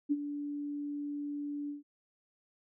sine tone with ADSR envelope, 290 Hz, D4, 22 cents flat, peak -24 dBFS, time 0.09-1.83 s, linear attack 27 ms, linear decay 40 ms, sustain -11 dB, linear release 140 ms, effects none

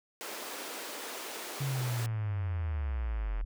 pink high-pass noise, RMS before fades -41 dBFS, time 0.21-2.06 s, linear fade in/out 0 ms, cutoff 310 Hz, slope 24 dB/octave
sine linear sweep, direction down, 139 to 39.05 Hz, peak -30 dBFS, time 1.6-3.45 s, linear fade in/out 10 ms
click train, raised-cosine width 0.5 ms, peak -33 dBFS, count 181, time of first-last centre 1.76-3.411 s, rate 109 Hz
effects none

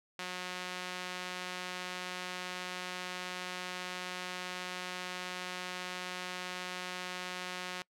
sawtooth tone with band-pass filter, 181.5 Hz, F#3, 33 cents flat, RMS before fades -41 dBFS, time 0.19-7.82 s, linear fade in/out 2 ms, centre 2900 Hz, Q 0.67, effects noise-tail reverb RT60 0.1 s tail -25 dB re dry

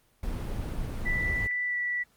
brown noise, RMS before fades -32 dBFS, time 0.23-1.47 s, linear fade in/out 2 ms
sine tone with pitch glide, 1975.5 to 1957.3 Hz, B6 to B6, 0 to -16 cents, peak -27 dBFS, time 1.05-2.04 s, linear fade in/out 20 ms, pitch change -16 cents, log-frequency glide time 1.66-1.76 s
effects pink hiss -66 dBFS RMS until 2.16 s + Opus 24 kbps

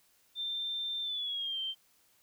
sine tone with pitch glide, 3579 to 3134 Hz, A7 to G7, +29 to -1 cents, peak -33 dBFS, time 0.35-1.75 s, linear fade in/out 50 ms, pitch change -230 cents, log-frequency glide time 1.02-1.59 s, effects white hiss -68 dBFS RMS until 2.22 s

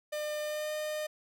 45% pulse tone with pitch glide, 602 to 610.1 Hz, D5 to D#5, +43 to -34 cents, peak -33 dBFS, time 0.12-1.07 s, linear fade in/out 10 ms, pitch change +23 cents, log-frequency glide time 0.42-0.73 s, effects none

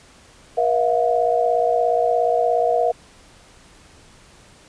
sine tone cluster, 479.8 / 657 / 714 Hz, A#4 / E5 / F5, +50 / -6 / +38 cents, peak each -20 dBFS, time 0.57-2.92 s, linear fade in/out 10 ms, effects pink hiss -49 dBFS RMS until 4.68 s + resampled to 22050 Hz

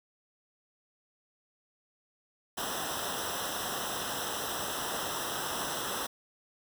pink noise with comb filter, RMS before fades -35 dBFS, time 2.57-6.07 s, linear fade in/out 10 ms, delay 0.44 ms, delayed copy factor -1, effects none

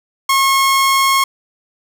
sawtooth tone, 1085 Hz, C#6, 37 cents flat, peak -7 dBFS, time 0.29-1.24 s, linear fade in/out 5 ms, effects none

